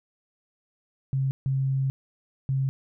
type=tone bursts at uneven times; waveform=sine; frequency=134.4 Hz; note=C3; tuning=47 cents sharp; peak=-22 dBFS; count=3; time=1.13-1.31 / 1.46-1.9 / 2.49-2.69 s; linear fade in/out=0 ms; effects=none